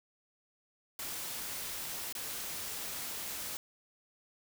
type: noise with dropouts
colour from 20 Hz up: white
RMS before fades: -40 dBFS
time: 0.99-3.57 s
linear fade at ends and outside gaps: 1 ms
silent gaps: 2.126-2.151 s
effects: none